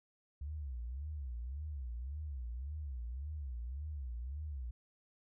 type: tone with vibrato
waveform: sine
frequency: 67.1 Hz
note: C2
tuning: 44 cents sharp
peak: -39 dBFS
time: 0.41-4.71 s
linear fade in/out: 5 ms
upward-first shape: sine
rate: 1.8 Hz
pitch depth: 240 cents each way
effects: none